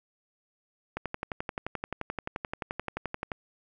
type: click train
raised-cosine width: 0.5 ms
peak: -17 dBFS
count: 28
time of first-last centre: 0.97-3.318 s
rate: 11.5 Hz
effects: none